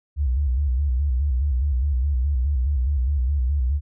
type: tone with vibrato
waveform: sine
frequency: 67.2 Hz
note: C2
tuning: 47 cents sharp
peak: -18 dBFS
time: 0.16-3.81 s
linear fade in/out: 50 ms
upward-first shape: square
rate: 4.8 Hz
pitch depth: 130 cents each way
effects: none